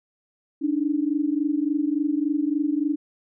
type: tone pair together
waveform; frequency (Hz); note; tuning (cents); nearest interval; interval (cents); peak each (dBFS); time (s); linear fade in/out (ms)
sine; 286.5 / 310; D4 / D#4; -43 / -6; minor second; 137; -23 / -24; 0.61-2.96; 20
effects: none